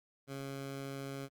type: tone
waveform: 15% pulse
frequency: 137.4 Hz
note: C#3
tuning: 15 cents flat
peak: -34 dBFS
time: 0.27-1.29 s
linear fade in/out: 50 ms
effects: Opus 48 kbps